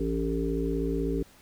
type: harmonic tone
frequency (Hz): 56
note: A1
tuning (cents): +31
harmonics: 1 / 3 / 5 / 7 / 8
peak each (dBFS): -31 / -34 / -31 / -32 / -34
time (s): 0-1.23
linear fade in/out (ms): 5
effects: pink hiss -56 dBFS RMS until 1.41 s